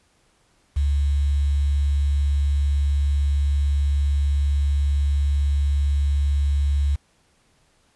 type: tone with quantisation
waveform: sine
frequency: 71.1 Hz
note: C#2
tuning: 45 cents sharp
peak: -17 dBFS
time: 0.76-6.96 s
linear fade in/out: 10 ms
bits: 7
effects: pink hiss -62 dBFS RMS until 7.95 s + resampled to 24000 Hz